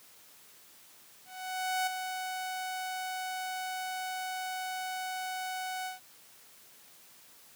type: tone with ADSR envelope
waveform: sawtooth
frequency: 745 Hz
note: F#5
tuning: 12 cents sharp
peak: -24 dBFS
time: 1.25-6 s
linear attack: 620 ms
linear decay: 7 ms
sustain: -7 dB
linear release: 140 ms
effects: white hiss -57 dBFS RMS until 7.55 s + high-pass 100 Hz 12 dB/octave